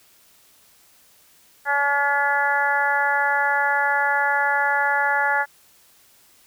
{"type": "harmonic tone", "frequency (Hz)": 284.3, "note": "C#4", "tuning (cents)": 44, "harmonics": [2, 3, 4, 5, 6, 7], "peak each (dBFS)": [-30, -22, -32, -24, -22, -30], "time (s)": [1.65, 5.46], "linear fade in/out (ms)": 50, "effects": ["white hiss -55 dBFS RMS until 6.46 s"]}